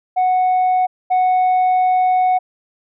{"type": "tone pair in turn", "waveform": "sine", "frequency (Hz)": [738, 738], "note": ["F#5", "F#5"], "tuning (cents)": [-5, -5], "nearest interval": "unison", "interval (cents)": 0, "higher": "neither", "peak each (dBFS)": [-10, -9], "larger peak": "second", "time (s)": [[0.16, 0.87], [1.1, 2.39]], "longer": "second", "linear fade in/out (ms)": 20, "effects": ["tanh soft clip ceiling -11 dBFS"]}